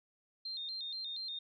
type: tone with vibrato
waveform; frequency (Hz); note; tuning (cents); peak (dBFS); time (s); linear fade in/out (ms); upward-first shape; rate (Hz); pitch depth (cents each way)
sine; 3908; B7; -19; -38; 0.45-1.39; 5; square; 4.2; 110
effects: MP3 96 kbps